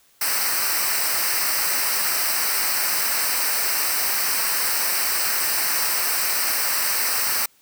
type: noise with comb filter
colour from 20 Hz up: white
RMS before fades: -22 dBFS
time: 0.21-7.46 s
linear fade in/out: 5 ms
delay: 0.29 ms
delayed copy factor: -0.8
effects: white hiss -58 dBFS RMS until 7.61 s